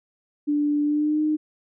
sine tone with pitch glide, 293.7 to 306.2 Hz, D4 to D#4, 0 to -28 cents, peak -19 dBFS, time 0.47-1.37 s, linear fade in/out 20 ms, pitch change +72 cents, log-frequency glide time 0.83-1.22 s, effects none

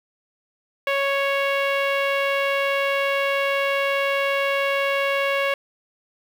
sawtooth tone with low-pass filter, 554.4 Hz, C#5, in tune, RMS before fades -22 dBFS, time 0.87-5.54 s, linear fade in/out 2 ms, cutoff 2600 Hz, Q 2.8, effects 7-bit

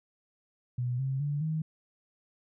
sine tone with pitch steps, 123.47 / 133.87 / 145.14 / 157.37 Hz, B2 / C3 / D3 / D#3, 0 / +40 / -20 / +20 cents, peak -28 dBFS, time 0.78-1.62 s, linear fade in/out 5 ms, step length 210 ms, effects none

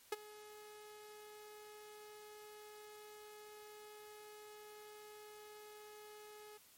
sawtooth tone with ADSR envelope, 422.2 Hz, G#4, 29 cents sharp, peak -30 dBFS, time 0.12-6.58 s, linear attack 5 ms, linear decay 25 ms, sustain -20 dB, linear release 14 ms, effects white hiss -65 dBFS RMS until 6.77 s + MP3 64 kbps

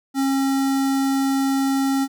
square tone with notch filter, 271.1 Hz, C#4, 38 cents flat, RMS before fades -20 dBFS, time 0.14-2.08 s, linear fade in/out 50 ms, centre 2600 Hz, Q 1.8, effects none

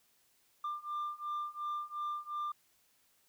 sine beating tone pair, 1191 / 1193.8 Hz, D6 / D6, +24 / +28 cents, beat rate 2.8 Hz, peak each -38 / -37 dBFS, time 0.64-2.52 s, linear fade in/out 5 ms, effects tanh soft clip ceiling -33 dBFS + white hiss -71 dBFS RMS until 3.28 s

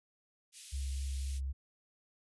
white high-pass noise, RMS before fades -49 dBFS, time 0.52-1.41 s, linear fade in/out 50 ms, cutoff 2400 Hz, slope 24 dB/octave
sine tone with vibrato, 67.6 Hz, C#2, 43 cents flat, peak -34 dBFS, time 0.72-1.53 s, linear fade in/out 20 ms, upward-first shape triangle, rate 3.9 Hz, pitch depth 16 cents each way
effects resampled to 24000 Hz

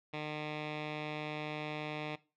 10% pulse tone with low-pass filter, 151.6 Hz, D#3, 45 cents flat, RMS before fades -40 dBFS, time 0.13-2.16 s, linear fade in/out 10 ms, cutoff 3000 Hz, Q 3.2, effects noise-tail reverb RT60 0.3 s tail -19 dB re dry

